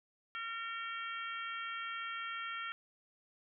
harmonic tone with a mistuned harmonic, 457.6 Hz, A#4, 32 cents flat, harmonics 3 / 4 / 5 / 6 / 7, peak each -41 / -46 / -47 / -50 / -48 dBFS, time 0.35-2.72 s, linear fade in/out 0 ms, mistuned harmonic 5, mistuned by -16 cents, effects none

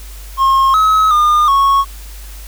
triangle tone with pitch steps, 1074 / 1281 / 1213 / 1103 Hz, C6 / E6 / D#6 / C#6, +45 / -50 / -44 / -9 cents, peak -6 dBFS, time 0.37-1.85 s, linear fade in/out 50 ms, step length 370 ms, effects added 50 Hz sine -29 dBFS peak until 2.47 s + white hiss -38 dBFS RMS until 2.47 s

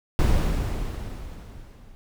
brown noise with level ramp, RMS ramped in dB -18 to -48 dBFS, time 0.19-1.95 s, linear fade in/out 0 ms, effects none

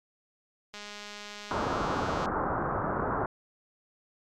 click train, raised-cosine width 0.2 ms, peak -25 dBFS, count 315, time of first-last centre 0.74-2.257 s, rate 207 Hz
white low-pass noise, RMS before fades -30 dBFS, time 1.51-3.26 s, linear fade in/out 2 ms, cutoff 1400 Hz, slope 48 dB/octave
effects MP3 96 kbps

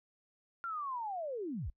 sine linear sweep, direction down, 1396.9 to 38 Hz, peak -36 dBFS, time 0.64-1.7 s, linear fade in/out 0 ms, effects noise-tail reverb RT60 0.1 s tail -24 dB re dry

